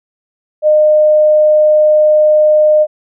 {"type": "tone", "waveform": "sine", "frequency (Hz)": 610, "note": "D#5", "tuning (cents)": -34, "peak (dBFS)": -5, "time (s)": [0.62, 2.87], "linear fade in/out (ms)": 50, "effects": []}